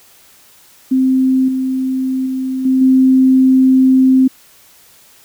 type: tone with level steps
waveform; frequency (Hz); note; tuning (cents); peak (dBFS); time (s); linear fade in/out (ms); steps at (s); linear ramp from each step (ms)
sine; 261.1; C4; -3; -9 / -14 / -16 / -9 / -6; 0.91-4.28; 10; 1.48 / 2.26 / 2.65 / 2.81; 5
effects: white hiss -46 dBFS RMS until 5.24 s